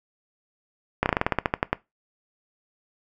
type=slowing click train; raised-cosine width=0.5 ms; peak=-5 dBFS; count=13; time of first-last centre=1.03-1.73 s; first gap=29 ms; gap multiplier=1.12; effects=noise-tail reverb RT60 0.2 s tail -20 dB re dry